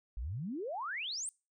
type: exponential sweep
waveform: sine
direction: up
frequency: 49 to 9200 Hz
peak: -36 dBFS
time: 0.17-1.29 s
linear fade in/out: 0 ms
effects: noise-tail reverb RT60 0.3 s tail -25 dB re dry